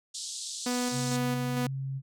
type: band-pass noise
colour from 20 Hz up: white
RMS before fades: -38 dBFS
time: 0.14-1.17 s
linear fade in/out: 10 ms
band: 3500 to 8600 Hz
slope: 48 dB/octave
type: tone with tremolo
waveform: sawtooth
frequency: 246.9 Hz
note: B3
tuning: in tune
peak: -24 dBFS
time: 0.66-1.67 s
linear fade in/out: 5 ms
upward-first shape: square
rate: 2.2 Hz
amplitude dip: 30%
type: tone with pitch glide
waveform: sine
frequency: 133.8 to 134.89 Hz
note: C3 to C#3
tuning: +39 to -47 cents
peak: -31 dBFS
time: 0.91-2.02 s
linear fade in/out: 50 ms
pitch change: +14 cents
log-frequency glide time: 1.09-1.49 s
effects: none